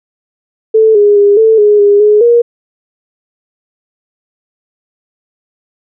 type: tone with pitch steps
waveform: sine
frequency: 440.3 / 411.9 / 406.3 / 443.7 / 416.6 / 407.4 / 420.4 / 473.3 Hz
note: A4 / G#4 / G#4 / A4 / G#4 / G#4 / G#4 / A#4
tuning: +1 / -14 / -38 / +14 / +5 / -33 / +21 / +26 cents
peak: -3 dBFS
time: 0.74-2.42 s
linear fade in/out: 10 ms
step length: 210 ms
effects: none